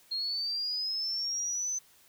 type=linear sweep; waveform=sine; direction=up; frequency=4220 to 6140 Hz; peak=-30 dBFS; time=0.11-1.79 s; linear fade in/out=10 ms; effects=white hiss -61 dBFS RMS until 2.08 s